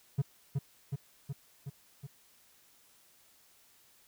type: tone with echo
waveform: triangle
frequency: 138.59 Hz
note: C#3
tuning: in tune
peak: -23 dBFS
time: 0.18-0.22 s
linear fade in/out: 10 ms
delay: 370 ms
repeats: 5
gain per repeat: -3 dB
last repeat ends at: 2.07 s
effects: white hiss -64 dBFS RMS until 4.07 s